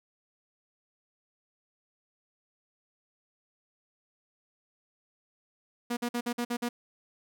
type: tone bursts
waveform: sawtooth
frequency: 240 Hz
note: B3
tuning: 49 cents flat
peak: -25 dBFS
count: 7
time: 5.9-6.69 s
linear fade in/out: 10 ms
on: 70 ms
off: 50 ms
effects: none